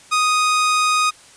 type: tone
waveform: sawtooth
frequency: 1244.5 Hz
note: D#6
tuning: in tune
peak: -11 dBFS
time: 0.11-1.11 s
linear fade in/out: 20 ms
effects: white hiss -46 dBFS RMS until 1.36 s + resampled to 22050 Hz